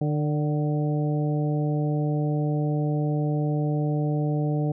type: harmonic tone with a mistuned harmonic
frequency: 150 Hz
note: D3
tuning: 37 cents sharp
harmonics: 1 / 2 / 3 / 4 / 5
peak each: -23 / -29 / -33 / -35 / -37 dBFS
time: 0.01-4.72 s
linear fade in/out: 5 ms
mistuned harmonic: 4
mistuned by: -37 cents
effects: none

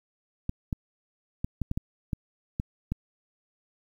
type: clicks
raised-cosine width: 5 ms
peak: -16 dBFS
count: 9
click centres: 0.494 / 0.728 / 1.445 / 1.617 / 1.714 / 1.775 / 2.132 / 2.599 / 2.92 s
effects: 9-bit

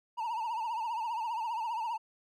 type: tone with vibrato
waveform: triangle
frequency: 914 Hz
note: A#5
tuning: 34 cents flat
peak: -30 dBFS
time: 0.17-1.98 s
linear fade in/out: 20 ms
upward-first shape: triangle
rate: 15 Hz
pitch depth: 120 cents each way
effects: none

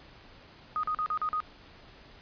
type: tone bursts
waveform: sine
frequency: 1244.5 Hz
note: D#6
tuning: in tune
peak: -27 dBFS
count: 6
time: 0.76-1.403 s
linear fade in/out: 0 ms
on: 73 ms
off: 41 ms
effects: pink hiss -53 dBFS RMS until 2.21 s + resampled to 11025 Hz

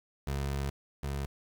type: tone pair in turn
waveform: 25% pulse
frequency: 69.3 / 69.58 Hz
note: C#2 / C#2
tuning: 0 / +7 cents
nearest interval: unison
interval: 7 cents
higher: second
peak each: -27 / -29 dBFS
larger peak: first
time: 0.27-0.7 / 1.03-1.26 s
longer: first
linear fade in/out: 5 ms
effects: 9-bit

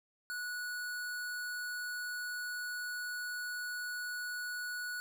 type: tone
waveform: square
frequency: 1468 Hz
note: F#6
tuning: 14 cents flat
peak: -38 dBFS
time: 0.3-5 s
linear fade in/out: 0 ms
effects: none

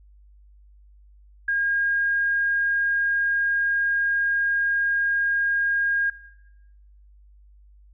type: tone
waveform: sine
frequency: 1623 Hz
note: G#6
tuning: 40 cents flat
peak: -20 dBFS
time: 1.48-6.1 s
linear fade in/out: 5 ms
effects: noise-tail reverb RT60 1.0 s tail -19 dB re dry + added 50 Hz sine -49 dBFS peak until 7.93 s

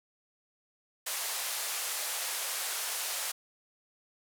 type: band-pass noise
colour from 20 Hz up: white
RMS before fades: -35 dBFS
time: 1.06-3.32 s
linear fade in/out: 10 ms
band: 520 to 13000 Hz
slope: 24 dB/octave
effects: none

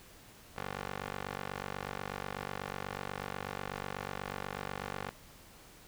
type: tone with band-pass filter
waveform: 15% pulse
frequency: 48.15 Hz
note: G1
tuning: 30 cents flat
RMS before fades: -41 dBFS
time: 0.56-5.11 s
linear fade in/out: 10 ms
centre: 1300 Hz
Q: 0.69
effects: pink hiss -56 dBFS RMS until 5.87 s

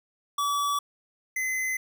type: tone pair in turn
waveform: square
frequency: 1146 / 2042 Hz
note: D6 / C7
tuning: -43 / -43 cents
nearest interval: minor seventh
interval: 1000 cents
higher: second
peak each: -25 / -27 dBFS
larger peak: first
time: 0.38-0.79 / 1.36-1.77 s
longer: neither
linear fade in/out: 5 ms
effects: none

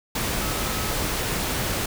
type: tone in noise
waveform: sine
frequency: 1287 Hz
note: E6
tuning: 42 cents flat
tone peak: -37 dBFS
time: 0.41-0.94 s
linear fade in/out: 5 ms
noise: pink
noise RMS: -26 dBFS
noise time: 0.15-1.86 s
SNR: -14 dB
effects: none

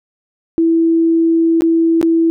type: tone with dropouts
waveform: sine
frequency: 329.6 Hz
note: E4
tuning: in tune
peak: -9 dBFS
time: 0.58-2.3 s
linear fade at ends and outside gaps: 0 ms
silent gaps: 1.608-1.62 / 2.014-2.028 s
effects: none

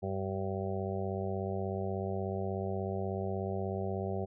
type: harmonic tone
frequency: 96.5 Hz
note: G2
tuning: 27 cents flat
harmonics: 1 / 2 / 4 / 5 / 6 / 7 / 8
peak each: -37 / -39 / -38 / -43 / -43 / -42 / -45 dBFS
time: 0.02-4.26 s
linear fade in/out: 20 ms
effects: none

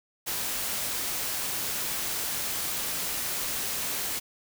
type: noise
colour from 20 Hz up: white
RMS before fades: -31 dBFS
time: 0.26-4.2 s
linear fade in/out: 20 ms
effects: none

